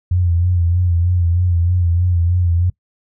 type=tone with vibrato; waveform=sine; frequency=87.5 Hz; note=F2; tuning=4 cents sharp; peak=-12 dBFS; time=0.11-2.7 s; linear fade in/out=5 ms; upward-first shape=sine; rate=3.2 Hz; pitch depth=56 cents each way; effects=noise-tail reverb RT60 0.1 s tail -22 dB re dry